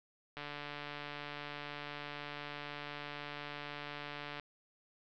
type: click train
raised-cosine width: 0.3 ms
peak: -27 dBFS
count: 589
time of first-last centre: 0.37-4.397 s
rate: 146 Hz
effects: low-pass 5000 Hz 12 dB/octave